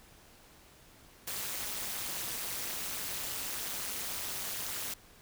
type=noise with amplitude modulation; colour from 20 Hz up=white; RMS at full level=-34 dBFS; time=1.27-4.94 s; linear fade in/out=5 ms; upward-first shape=sine; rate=200 Hz; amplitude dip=85%; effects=pink hiss -58 dBFS RMS until 5.21 s